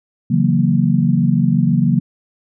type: chord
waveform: sine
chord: F# dominant seventh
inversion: second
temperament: equal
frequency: 138.59 / 164.81 / 185 / 233.1 Hz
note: C#3 / E3 / F#3 / A#3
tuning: 0 / 0 / 0 / 0 cents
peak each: -17 dBFS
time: 0.3-2 s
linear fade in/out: 10 ms
effects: none